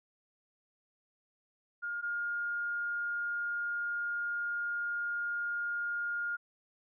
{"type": "tone pair in turn", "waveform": "sine", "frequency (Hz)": [1417, 1417], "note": ["F6", "F6"], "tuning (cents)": [25, 25], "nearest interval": "unison", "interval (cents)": 0, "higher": "neither", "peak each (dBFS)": [-34, -32], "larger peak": "second", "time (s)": [[1.82, 2.02], [2.02, 6.37]], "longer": "second", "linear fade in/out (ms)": 20, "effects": []}